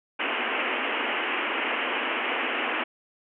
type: band-pass noise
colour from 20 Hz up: white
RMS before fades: -28 dBFS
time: 0.19-2.84 s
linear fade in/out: 10 ms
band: 230 to 3000 Hz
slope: 96 dB/octave
effects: none